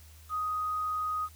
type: tone with quantisation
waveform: sine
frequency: 1249 Hz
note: D#6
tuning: 6 cents sharp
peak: -29 dBFS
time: 0.29-1.29 s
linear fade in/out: 50 ms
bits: 9
effects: added 78 Hz sine -51 dBFS peak until 1.35 s + white hiss -58 dBFS RMS until 1.35 s